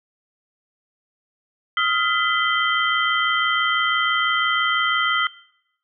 sine tone cluster, 1266 / 1392 / 2009 / 3130 Hz, D#6 / F6 / B6 / G7, +30 / -6 / +29 / -3 cents, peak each -23 dBFS, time 1.77-5.27 s, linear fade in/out 2 ms, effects noise-tail reverb RT60 0.8 s tail -21 dB re dry

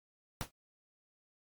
pink noise with exponential decay, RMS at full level -34 dBFS, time 0.41-0.51 s, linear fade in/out 0 ms, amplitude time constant 21 ms, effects MP3 96 kbps

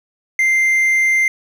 triangle tone, 2090 Hz, C7, 2 cents flat, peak -10 dBFS, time 0.39-1.28 s, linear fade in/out 2 ms, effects 8-bit

